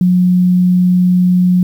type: tone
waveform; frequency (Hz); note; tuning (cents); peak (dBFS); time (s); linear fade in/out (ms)
sine; 180.6; F#3; -42; -7; 0.01-1.63; 2
effects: 7-bit